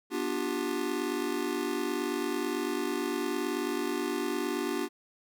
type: chord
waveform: square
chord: G dominant seventh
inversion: first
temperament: just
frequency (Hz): 245 / 294 / 352.8 / 392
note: B3 / D4 / F4 / G4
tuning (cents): -14 / +2 / +18 / 0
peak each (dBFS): -38 / -35 / -35 / -36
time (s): 0.1-4.89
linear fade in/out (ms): 50
effects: none